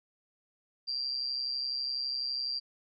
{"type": "tone with amplitude modulation", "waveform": "sine", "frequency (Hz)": 4729, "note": "D8", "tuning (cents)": 11, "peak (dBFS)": -28, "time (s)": [0.87, 2.6], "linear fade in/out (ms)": 20, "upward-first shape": "sine", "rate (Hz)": 132, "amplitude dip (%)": 70, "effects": []}